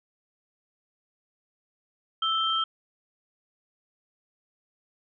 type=tone pair together; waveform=sine; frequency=1317 / 3151 Hz; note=E6 / G7; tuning=-2 / +8 cents; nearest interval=octave + minor third; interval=1510 cents; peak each=-26 dBFS; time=2.22-2.64 s; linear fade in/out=5 ms; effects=none